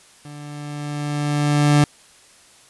30% pulse tone with level ramp, 146.83 Hz, D3, in tune, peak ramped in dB -33 to -8 dBFS, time 0.25-1.84 s, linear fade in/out 2 ms, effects white hiss -50 dBFS RMS until 2.69 s + resampled to 24000 Hz

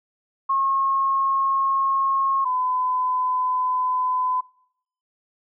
sine tone pair in turn, 1084 / 1010.6 Hz, C#6 / B5, -39 / +40 cents, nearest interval minor second, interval 121 cents, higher first, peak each -18 / -20 dBFS, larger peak first, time 0.49-2.45 / 2.45-4.41 s, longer neither, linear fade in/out 10 ms, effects noise-tail reverb RT60 0.7 s tail -23 dB re dry

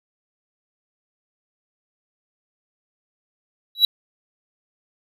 triangle tone with exponential growth, 3910 Hz, B7, 18 cents flat, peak -5 dBFS, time 3.75-3.85 s, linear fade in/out 2 ms, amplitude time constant 21 ms, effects none

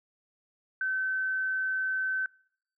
sine tone, 1532 Hz, G6, 40 cents flat, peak -27 dBFS, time 0.81-2.26 s, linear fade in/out 2 ms, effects noise-tail reverb RT60 0.6 s tail -24 dB re dry

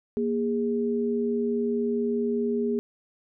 sine tone pair together, 235.9 / 411.2 Hz, A#3 / G#4, +21 / -17 cents, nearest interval minor seventh, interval 962 cents, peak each -26 dBFS, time 0.17-2.79 s, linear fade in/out 0 ms, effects none

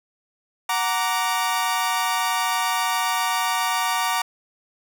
sawtooth chord, Gb augmented, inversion none, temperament equal with one note detuned, 740 / 932.3 / 1167.2 Hz, Gb5 / Bb5 / D6, 0 / 0 / -11 cents, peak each -23 / -20 / -22 dBFS, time 0.69-4.22 s, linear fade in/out 5 ms, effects none

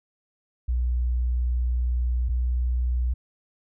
sine tone pair in turn, 61 / 61.39 Hz, B1 / B1, -21 / -10 cents, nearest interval unison, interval 11 cents, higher second, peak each -21 dBFS, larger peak neither, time 0.68-2.29 / 2.29-3.14 s, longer first, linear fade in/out 10 ms, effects none

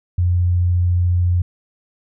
sine tone, 88.6 Hz, F2, 25 cents sharp, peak -13 dBFS, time 0.18-1.42 s, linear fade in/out 5 ms, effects none

